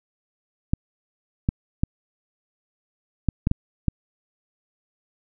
clicks, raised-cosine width 5 ms, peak -7 dBFS, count 7, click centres 0.735 / 1.489 / 1.835 / 3.287 / 3.471 / 3.514 / 3.883 s, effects none

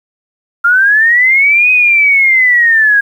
sine linear two-way sweep, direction up then down, 1379 to 2520 to 1623 Hz, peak -5 dBFS, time 0.64-3.01 s, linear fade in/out 10 ms, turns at 1.71 s, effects 7-bit

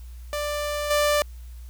sawtooth tone with level steps, 590 Hz, D5, 8 cents sharp, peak -22 / -15 dBFS, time 0.33-1.22 s, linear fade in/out 0 ms, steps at 0.9 s, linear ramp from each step 10 ms, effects added 60 Hz sine -37 dBFS peak until 1.69 s + white hiss -57 dBFS RMS until 1.69 s

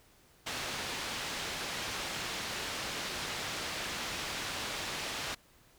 white low-pass noise, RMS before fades -38 dBFS, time 0.46-5.35 s, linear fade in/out 10 ms, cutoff 4300 Hz, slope 12 dB/octave, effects pink hiss -63 dBFS RMS until 5.78 s

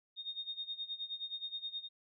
sine tone with tremolo, 3693 Hz, A#7, 17 cents flat, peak -36 dBFS, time 0.16-1.89 s, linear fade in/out 50 ms, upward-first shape sine, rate 9.5 Hz, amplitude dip 85%, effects none

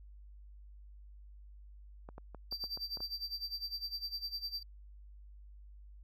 clicks, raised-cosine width 1 ms, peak -34 dBFS, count 8, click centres 2.089 / 2.181 / 2.347 / 2.525 / 2.64 / 2.774 / 2.972 / 3.005 s
triangle tone with tremolo, 4679 Hz, D8, 7 cents flat, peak -34 dBFS, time 2.51-4.63 s, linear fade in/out 5 ms, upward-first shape sine, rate 9.9 Hz, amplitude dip 85%
effects added 50 Hz sine -51 dBFS peak until 6.03 s

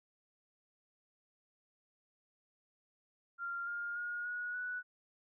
sine tone with pitch steps, 1389 / 1410.8 / 1433 / 1455.5 / 1478.4 Hz, F6 / F6 / F6 / F#6 / F#6, -10 / +17 / +44 / -29 / -2 cents, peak -37 dBFS, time 3.38-4.83 s, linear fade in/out 50 ms, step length 290 ms, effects none

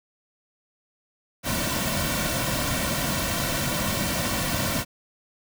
pink noise with comb filter, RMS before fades -26 dBFS, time 1.43-4.85 s, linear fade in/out 50 ms, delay 2.4 ms, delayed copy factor -0.7, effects none

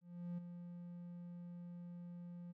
triangle tone with ADSR envelope, 174.61 Hz, F3, in tune, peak -38 dBFS, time 0.01-2.53 s, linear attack 370 ms, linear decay 10 ms, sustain -8 dB, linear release 24 ms, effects none

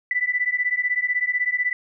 sine beating tone pair, 1975.5 / 1991.5 Hz, B6 / B6, 0 / +14 cents, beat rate 16 Hz, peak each -23 dBFS, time 0.11-1.73 s, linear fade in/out 2 ms, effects none

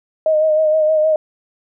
sine tone with vibrato, 622.3 Hz, D#5, in tune, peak -11 dBFS, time 0.26-1.16 s, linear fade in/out 2 ms, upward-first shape sine, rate 6.4 Hz, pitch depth 32 cents each way, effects none

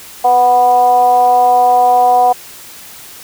sine tone with frequency modulation, 740 Hz, F#5, in tune, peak -6 dBFS, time 0.24-2.33 s, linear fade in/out 10 ms, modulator 245 Hz, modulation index 0.57, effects white hiss -34 dBFS RMS until 3.23 s

